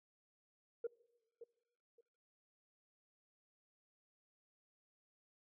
sine tone with echo, 466.2 Hz, A#4, in tune, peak -35 dBFS, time 0.84-0.87 s, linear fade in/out 5 ms, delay 570 ms, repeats 2, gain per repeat -14 dB, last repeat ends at 2.01 s, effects noise-tail reverb RT60 1.0 s tail -23 dB re dry + tanh soft clip ceiling -34 dBFS

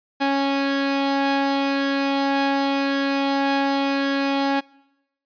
sawtooth tone pair together, 276.3 / 828 Hz, C#4 / G#5, -6 / -5 cents, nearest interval octave + perfect fifth, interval 1901 cents, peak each -16 / -22 dBFS, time 0.2-4.61 s, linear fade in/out 20 ms, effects noise-tail reverb RT60 0.9 s tail -24 dB re dry + resampled to 11025 Hz

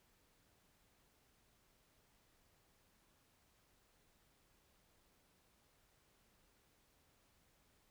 silence, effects pink hiss -74 dBFS RMS until 7.9 s

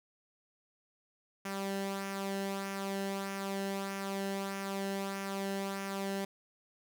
sawtooth tone with flanger, 196 Hz, G3, in tune, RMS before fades -37 dBFS, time 1.45-6.25 s, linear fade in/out 5 ms, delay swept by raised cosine 0.24 to 0.87 ms, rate 1.6 Hz, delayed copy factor -0.5, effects none

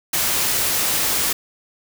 white noise, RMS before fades -20 dBFS, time 0.13-1.33 s, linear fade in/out 5 ms, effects none

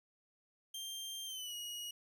sawtooth tone with pitch glide, 3174 to 2894 Hz, G7 to F#7, +21 to -39 cents, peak -39 dBFS, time 0.74-1.91 s, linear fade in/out 5 ms, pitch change -160 cents, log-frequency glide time 1.26-1.54 s, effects 12-bit

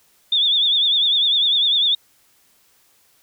sine tone with vibrato, 3520 Hz, A7, in tune, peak -14 dBFS, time 0.32-1.95 s, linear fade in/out 5 ms, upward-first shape triangle, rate 10 Hz, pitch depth 110 cents each way, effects white hiss -58 dBFS RMS until 3.22 s

